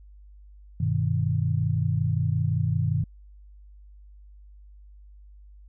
sine chord, G augmented, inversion none, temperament equal, 98 / 123.47 / 155.56 Hz, G2 / B2 / D#3, 0 / 0 / 0 cents, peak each -26 dBFS, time 0.8-3.04 s, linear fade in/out 5 ms, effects added 50 Hz sine -46 dBFS peak until 5.68 s

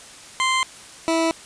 20% pulse tone pair in turn, 1043 / 327.5 Hz, C6 / E4, -6 / -11 cents, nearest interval octave + minor sixth, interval 2005 cents, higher first, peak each -13 dBFS, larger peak neither, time 0.4-0.63 / 1.08-1.31 s, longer neither, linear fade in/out 0 ms, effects white hiss -42 dBFS RMS until 1.45 s + resampled to 22050 Hz

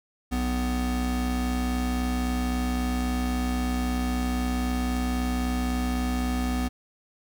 square tone pair together, 61.74 / 249 Hz, B1 / B3, 0 / +14 cents, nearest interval 2 octaves, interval 2414 cents, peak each -28 dBFS, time 0.31-6.69 s, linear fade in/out 20 ms, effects none

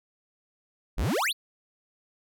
square exponential sweep, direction up, 34.29 to 4634 Hz, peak -25 dBFS, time 0.97-1.33 s, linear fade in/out 20 ms, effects none

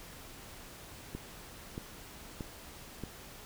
click train, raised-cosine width 3 ms, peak -25 dBFS, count 4, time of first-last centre 1.15-3.037 s, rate 1.59 Hz, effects pink hiss -50 dBFS RMS until 3.45 s

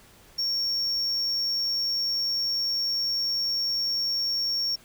triangle tone, 5510 Hz, F8, 24 cents flat, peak -23 dBFS, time 0.38-4.76 s, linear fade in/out 10 ms, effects pink hiss -54 dBFS RMS until 4.84 s

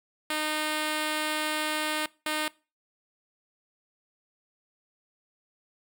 5% pulse tone pair in turn, 306.9 / 306.9 Hz, D#4 / D#4, -24 / -24 cents, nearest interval unison, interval 0 cents, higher neither, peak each -16 dBFS, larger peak neither, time 0.3-2.06 / 2.26-2.48 s, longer first, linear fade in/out 2 ms, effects noise-tail reverb RT60 0.3 s tail -21 dB re dry

